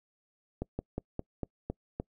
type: slowing click train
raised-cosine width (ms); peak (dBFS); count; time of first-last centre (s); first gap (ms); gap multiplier
2; -20; 7; 0.62-2; 170; 1.12
effects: noise-tail reverb RT60 0.1 s tail -26 dB re dry